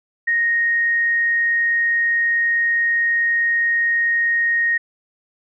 sine tone, 1864.7 Hz, A#6, in tune, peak -15 dBFS, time 0.27-4.78 s, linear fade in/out 10 ms, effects none

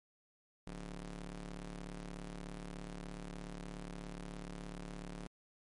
sawtooth ring-modulated tone, 107 Hz, A2, 48 cents flat, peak -37 dBFS, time 0.67-5.27 s, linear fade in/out 0 ms, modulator 71.9 Hz, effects MP3 48 kbps

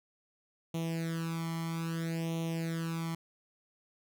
sawtooth tone with flanger, 164.81 Hz, E3, in tune, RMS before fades -35 dBFS, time 0.74-3.15 s, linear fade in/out 5 ms, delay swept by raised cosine 0.31 to 0.95 ms, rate 0.61 Hz, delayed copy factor +0.85, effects none

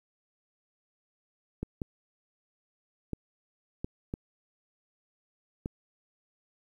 clicks, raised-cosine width 3 ms, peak -20 dBFS, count 6, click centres 1.63 / 1.818 / 3.133 / 3.845 / 4.139 / 5.659 s, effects 10-bit

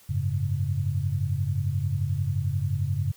sine chord, F# suspended second, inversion none, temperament equal, 92.5 / 103.83 / 138.59 Hz, F#2 / G#2 / C#3, 0 / 0 / 0 cents, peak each -28 dBFS, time 0.09-3.12 s, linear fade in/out 10 ms, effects white hiss -55 dBFS RMS until 3.16 s

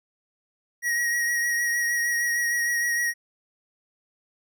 square tone with vibrato, 1896 Hz, A#6, 29 cents sharp, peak -23 dBFS, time 0.82-3.14 s, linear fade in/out 50 ms, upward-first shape triangle, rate 6.5 Hz, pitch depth 27 cents each way, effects none

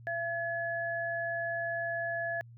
sine tone pair together, 676 / 1701.7 Hz, E5 / G#6, +43 / +42 cents, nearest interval octave + major third, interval 1599 cents, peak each -34 / -34 dBFS, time 0.07-2.41 s, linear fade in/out 0 ms, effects added 117 Hz sine -49 dBFS peak until 2.57 s

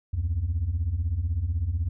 sine beating tone pair, 72.3 / 88.3 Hz, D2 / F2, -27 / +20 cents, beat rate 16 Hz, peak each -27 / -24 dBFS, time 0.13-1.89 s, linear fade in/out 10 ms, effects tanh soft clip ceiling -20 dBFS

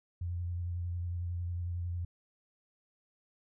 sine tone with vibrato, 87.31 Hz, F2, in tune, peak -33 dBFS, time 0.21-2.05 s, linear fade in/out 5 ms, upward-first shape sine, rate 11 Hz, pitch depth 25 cents each way, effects none

